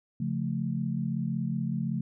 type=chord; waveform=sine; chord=Db augmented; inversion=none; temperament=equal; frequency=138.59 / 174.61 / 220 Hz; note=Db3 / F3 / A3; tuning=0 / 0 / 0 cents; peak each=-32 dBFS; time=0.2-2.01 s; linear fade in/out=5 ms; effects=none